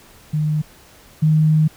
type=tone pair in turn; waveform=sine; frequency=152.6 / 155.36 Hz; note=D#3 / D#3; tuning=-33 / -2 cents; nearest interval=unison; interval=31 cents; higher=second; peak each=-16 / -11 dBFS; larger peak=second; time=0.33-0.62 / 1.22-1.68 s; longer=second; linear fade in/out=10 ms; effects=pink hiss -47 dBFS RMS until 1.76 s